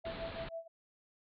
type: tone with tremolo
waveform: sine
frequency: 661 Hz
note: E5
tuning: 5 cents sharp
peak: -38 dBFS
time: 0.04-0.68 s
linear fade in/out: 10 ms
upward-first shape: sine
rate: 6.2 Hz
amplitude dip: 90%
type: low-pass noise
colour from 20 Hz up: pink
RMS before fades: -45 dBFS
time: 0.05-0.49 s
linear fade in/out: 5 ms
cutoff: 4300 Hz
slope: 96 dB/octave
effects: none